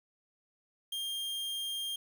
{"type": "tone", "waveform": "45% pulse", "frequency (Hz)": 3205, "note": "G7", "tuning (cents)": 38, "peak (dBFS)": -34, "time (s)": [0.92, 1.96], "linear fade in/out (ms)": 5, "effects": ["10-bit"]}